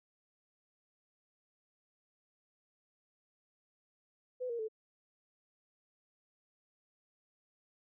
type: tone with pitch steps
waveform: sine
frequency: 503 / 469.3 / 437.9 Hz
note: B4 / A#4 / A4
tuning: +32 / +12 / -8 cents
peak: -35 dBFS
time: 4.4-4.685 s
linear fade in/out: 20 ms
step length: 95 ms
effects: none